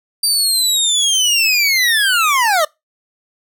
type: linear sweep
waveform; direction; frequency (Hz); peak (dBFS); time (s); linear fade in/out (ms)
25% pulse; down; 4699 to 587.3; -8; 0.23-2.65; 5
effects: noise-tail reverb RT60 0.2 s tail -24 dB re dry